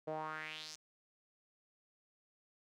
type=tone with band-pass filter sweep; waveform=sawtooth; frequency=155.56 Hz; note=D#3; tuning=in tune; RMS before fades=-44 dBFS; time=0.07-0.76 s; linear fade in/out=10 ms; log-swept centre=540 to 6300 Hz; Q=3.6; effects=none